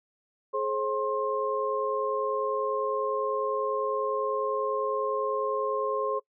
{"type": "tone cluster", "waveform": "sine", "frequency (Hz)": [425, 535, 1062], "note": ["G#4", "C5", "C6"], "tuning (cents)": [40, 38, 25], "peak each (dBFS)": -30, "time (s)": [0.53, 6.2], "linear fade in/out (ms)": 20, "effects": ["noise-tail reverb RT60 0.1 s tail -24 dB re dry"]}